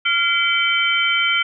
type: tone cluster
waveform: sine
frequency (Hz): 1393 / 2045 / 2301 / 3091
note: F6 / C7 / D7 / G7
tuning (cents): -5 / -40 / -36 / -25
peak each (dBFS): -20 / -25 / -20 / -20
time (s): 0.05-1.43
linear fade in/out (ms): 10
effects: none